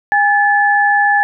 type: tone pair together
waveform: sine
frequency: 816.5 / 1730 Hz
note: G#5 / A6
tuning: -30 / -30 cents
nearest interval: octave + minor second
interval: 1300 cents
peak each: -12 dBFS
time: 0.12-1.23 s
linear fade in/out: 0 ms
effects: none